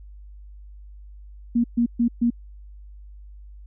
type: tone bursts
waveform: sine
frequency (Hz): 236.6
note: A#3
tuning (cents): +26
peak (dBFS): -16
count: 4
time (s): 1.55-2.304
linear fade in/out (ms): 10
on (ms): 91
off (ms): 130
effects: added 50 Hz sine -40 dBFS peak until 3.66 s